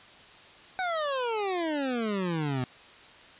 25% pulse exponential sweep, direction down, 761 to 123.47 Hz, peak -24 dBFS, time 0.79-2.64 s, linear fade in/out 0 ms, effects white hiss -51 dBFS RMS until 3.39 s + resampled to 8000 Hz

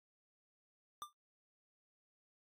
square tone with exponential decay, 1189 Hz, D6, 21 cents sharp, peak -40 dBFS, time 1.02-1.13 s, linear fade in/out 0 ms, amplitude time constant 23 ms, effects AAC 64 kbps

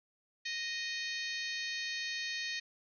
harmonic tone with a mistuned harmonic, 621 Hz, D#5, 3 cents flat, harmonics 3 / 4 / 5 / 6 / 7 / 8 / 9 / 10, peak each -40 / -42 / -48 / -44 / -42 / -53 / -52 / -50 dBFS, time 0.45-2.6 s, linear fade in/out 10 ms, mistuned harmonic 9, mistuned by -29 cents, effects none

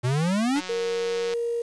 square exponential sweep, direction up, 118.7 to 306.3 Hz, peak -22 dBFS, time 0.03-0.61 s, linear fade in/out 20 ms
click train, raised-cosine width 0.2 ms, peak -18 dBFS, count 144, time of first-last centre 0.56-1.337 s, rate 184 Hz
sine tone with pitch glide, 466.2 to 469.7 Hz, A#4 to A#4, 0 to +13 cents, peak -24 dBFS, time 0.69-1.62 s, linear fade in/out 5 ms, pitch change +13 cents, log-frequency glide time 0.82-1.37 s
effects resampled to 22050 Hz + 8-bit

